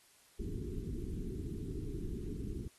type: low-pass noise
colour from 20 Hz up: pink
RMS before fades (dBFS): -40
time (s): 0.39-2.68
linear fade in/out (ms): 5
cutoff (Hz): 420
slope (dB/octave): 96
effects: white hiss -65 dBFS RMS until 2.78 s + AAC 32 kbps